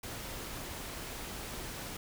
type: noise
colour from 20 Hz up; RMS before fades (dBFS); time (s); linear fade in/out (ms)
pink; -42; 0.03-1.97; 5
effects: none